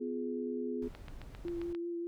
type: chord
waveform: sine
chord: F diminished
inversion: second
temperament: just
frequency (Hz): 251.4 / 349.2 / 419.1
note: Cb4 / F4 / Ab4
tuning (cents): +31 / 0 / +16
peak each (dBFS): -37 / -41 / -38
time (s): 0-0.89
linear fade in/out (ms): 20
type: noise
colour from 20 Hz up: brown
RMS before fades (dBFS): -48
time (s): 0.82-1.73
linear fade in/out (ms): 2
type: click train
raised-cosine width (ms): 0.3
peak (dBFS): -32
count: 7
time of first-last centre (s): 0.95-1.749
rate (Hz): 7.51
type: tone with vibrato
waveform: sine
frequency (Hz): 342.7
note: F4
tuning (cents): -33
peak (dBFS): -35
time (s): 1.45-2.07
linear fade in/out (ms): 0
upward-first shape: triangle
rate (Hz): 5.2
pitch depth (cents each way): 18
effects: none